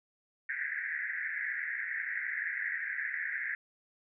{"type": "band-pass noise", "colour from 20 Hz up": "pink", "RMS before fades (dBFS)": -36, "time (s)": [0.49, 3.55], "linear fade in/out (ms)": 2, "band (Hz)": [1600, 2100], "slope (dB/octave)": 96, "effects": []}